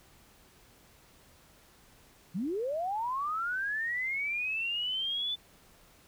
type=linear sweep; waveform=sine; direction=up; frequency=157.4 to 3520 Hz; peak=-30 dBFS; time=2.34-5.36 s; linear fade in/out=20 ms; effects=pink hiss -60 dBFS RMS until 6.07 s